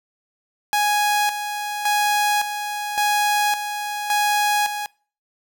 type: tone with tremolo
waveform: sawtooth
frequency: 830.6 Hz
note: G#5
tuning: in tune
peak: -13 dBFS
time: 0.73-4.86 s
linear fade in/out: 0 ms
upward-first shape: square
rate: 0.89 Hz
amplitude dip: 60%
effects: noise-tail reverb RT60 0.4 s tail -24 dB re dry